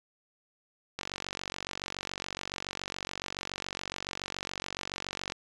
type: click train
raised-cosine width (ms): 0.2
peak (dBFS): -17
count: 205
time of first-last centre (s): 0.99-5.321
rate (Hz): 47.1
effects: resampled to 22050 Hz